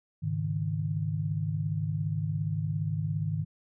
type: chord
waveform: sine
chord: Ab suspended fourth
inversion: none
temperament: just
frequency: 103.83 / 138.43 / 155.74 Hz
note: Ab2 / Db3 / Eb3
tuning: 0 / -2 / +2 cents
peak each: -32 / -36 / -30 dBFS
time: 0.22-3.45 s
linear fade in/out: 20 ms
effects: none